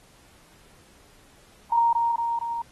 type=tone with echo; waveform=sine; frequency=932.3 Hz; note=A#5; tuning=in tune; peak=-17 dBFS; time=1.72-1.93 s; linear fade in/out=5 ms; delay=230 ms; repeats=3; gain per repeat=-3 dB; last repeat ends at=2.62 s; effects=pink hiss -56 dBFS RMS until 2.71 s + AAC 32 kbps